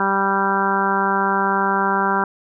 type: harmonic tone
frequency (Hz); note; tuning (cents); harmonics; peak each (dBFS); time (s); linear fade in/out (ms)
195.8; G3; -2; 1 / 2 / 3 / 4 / 5 / 6 / 7 / 8; -25 / -25 / -32 / -24 / -21 / -27 / -23 / -25; 0-2.24; 2
effects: none